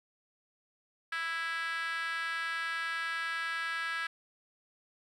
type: tone with high-pass filter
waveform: 5% pulse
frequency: 330 Hz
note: E4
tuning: 2 cents sharp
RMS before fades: -35 dBFS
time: 1.12-4.07 s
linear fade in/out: 5 ms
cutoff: 1500 Hz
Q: 7.7
effects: low-pass 7000 Hz 12 dB/octave + 11-bit

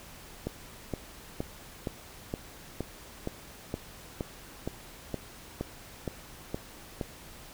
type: click train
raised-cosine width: 2 ms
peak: -18 dBFS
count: 15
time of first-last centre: 0.47-7.012 s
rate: 2.14 Hz
effects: pink hiss -49 dBFS RMS until 7.53 s

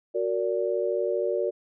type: chord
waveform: sine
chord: Gb augmented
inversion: none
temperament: just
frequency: 370 / 462.5 / 578.1 Hz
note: Gb4 / Bb4 / D5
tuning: 0 / -14 / -27 cents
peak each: -28 dBFS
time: 0.14-1.51 s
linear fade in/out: 20 ms
effects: none

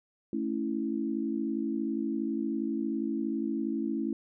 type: chord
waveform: sine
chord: A major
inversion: none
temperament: equal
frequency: 220 / 277.2 / 329.6 Hz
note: A3 / C#4 / E4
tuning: 0 / 0 / 0 cents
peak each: -33 dBFS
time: 0.33-4.13 s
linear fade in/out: 2 ms
effects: none

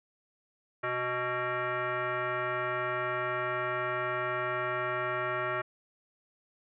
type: tone with frequency modulation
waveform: sine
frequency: 370 Hz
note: F#4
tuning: in tune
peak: -29 dBFS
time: 0.83-5.62 s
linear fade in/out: 10 ms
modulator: 496 Hz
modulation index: 3.4
effects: none

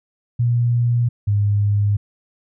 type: tone pair in turn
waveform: sine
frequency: 119.7 / 102.55 Hz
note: A#2 / G#2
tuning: +46 / -21 cents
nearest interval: minor third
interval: 267 cents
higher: first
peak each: -14 dBFS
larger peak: neither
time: 0.39-1.09 / 1.27-1.97 s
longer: neither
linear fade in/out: 10 ms
effects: none

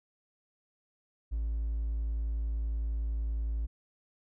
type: tone with hard clipping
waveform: triangle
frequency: 55.4 Hz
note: A1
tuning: 13 cents sharp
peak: -30 dBFS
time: 1.31-3.67 s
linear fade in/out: 20 ms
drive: 4 dB
effects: none

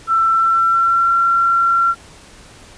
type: tone with pitch glide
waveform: sine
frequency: 1337 to 1365.9 Hz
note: E6 to F6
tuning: +24 to -39 cents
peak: -11 dBFS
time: 0.07-1.95 s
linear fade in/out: 50 ms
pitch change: +37 cents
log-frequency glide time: 0.27-1.15 s
effects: pink hiss -42 dBFS RMS until 2.77 s + resampled to 22050 Hz

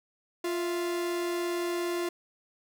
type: tone pair together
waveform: 45% pulse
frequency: 349.2 / 661.1 Hz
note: F4 / E5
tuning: 0 / +5 cents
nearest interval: major seventh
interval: 1105 cents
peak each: -29 / -40 dBFS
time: 0.44-2.09 s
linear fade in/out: 5 ms
effects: none

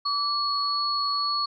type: tone pair together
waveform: sine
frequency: 1158 / 4370 Hz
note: D6 / C#8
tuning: -25 / -26 cents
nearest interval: octave + major seventh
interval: 2299 cents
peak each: -26 dBFS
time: 0.05-1.46 s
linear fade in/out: 10 ms
effects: none

